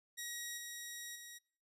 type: tone with level steps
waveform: 10% pulse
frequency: 1900 Hz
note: A#6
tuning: 33 cents sharp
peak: -33 / -36 / -41 dBFS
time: 0.17-1.39 s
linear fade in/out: 20 ms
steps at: 0.57 / 1.15 s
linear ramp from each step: 10 ms
effects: noise-tail reverb RT60 0.6 s tail -26 dB re dry + resampled to 32000 Hz